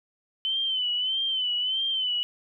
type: tone with vibrato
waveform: sine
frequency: 3052 Hz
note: G7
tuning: 47 cents flat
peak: -24 dBFS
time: 0.45-2.23 s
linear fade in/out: 0 ms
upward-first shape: sine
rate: 1.6 Hz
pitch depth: 72 cents each way
effects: none